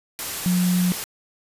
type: tone in noise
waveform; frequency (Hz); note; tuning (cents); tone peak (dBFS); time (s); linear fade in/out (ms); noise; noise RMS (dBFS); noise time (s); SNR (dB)
sine; 180; F#3; -47; -17; 0.46-0.92; 0; white; -29; 0.19-1.04; +9
effects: resampled to 32000 Hz